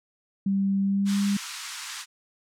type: tone with pitch glide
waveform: sine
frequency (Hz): 196 to 200.8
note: G3 to G3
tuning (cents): 0 to +42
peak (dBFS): -21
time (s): 0.46-1.37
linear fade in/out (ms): 5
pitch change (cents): +42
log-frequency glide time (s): 0.81-1.24
type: high-pass noise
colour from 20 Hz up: white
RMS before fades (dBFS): -32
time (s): 1.05-2.06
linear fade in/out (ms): 50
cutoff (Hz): 930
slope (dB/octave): 48
effects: low-pass 7000 Hz 12 dB/octave